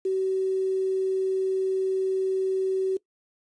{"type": "tone with quantisation", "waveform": "sine", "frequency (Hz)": 380, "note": "F#4", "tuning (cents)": 46, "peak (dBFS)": -22, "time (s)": [0.05, 2.97], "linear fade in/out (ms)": 5, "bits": 8, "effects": ["noise-tail reverb RT60 0.1 s tail -20 dB re dry", "resampled to 22050 Hz"]}